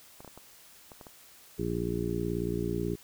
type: clicks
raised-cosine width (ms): 1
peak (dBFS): -32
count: 7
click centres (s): 0.205 / 0.247 / 0.277 / 0.376 / 0.918 / 1.012 / 1.068
type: harmonic tone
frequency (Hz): 58.3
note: A#1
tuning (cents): +1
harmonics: 1 / 2 / 3 / 4 / 5 / 6 / 7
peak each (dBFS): -39 / -37 / -35 / -40 / -38 / -35 / -35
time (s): 1.58-2.96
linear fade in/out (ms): 20
effects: white hiss -55 dBFS RMS until 3.03 s